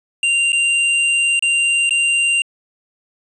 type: tone with dropouts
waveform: square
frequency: 2779 Hz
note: F7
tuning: 9 cents flat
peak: -14 dBFS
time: 0.23-2.42 s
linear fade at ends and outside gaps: 2 ms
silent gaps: 0.521-0.529 / 1.394-1.424 / 1.894-1.907 s
effects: resampled to 22050 Hz + 8-bit